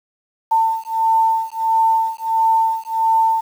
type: beating tone pair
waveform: sine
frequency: 896 / 897.5 Hz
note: A5 / A5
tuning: +31 / +34 cents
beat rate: 1.5 Hz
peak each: -17 dBFS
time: 0.51-3.41 s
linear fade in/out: 10 ms
effects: 7-bit